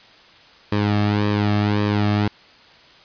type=tone with flanger; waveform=sawtooth; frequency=103.83 Hz; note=G#2; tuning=in tune; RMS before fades=-19 dBFS; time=0.72-2.28 s; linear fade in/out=5 ms; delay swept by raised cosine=1.4 to 2.06 ms; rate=1.8 Hz; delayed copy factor=-0.65; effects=white hiss -48 dBFS RMS until 3.04 s + resampled to 11025 Hz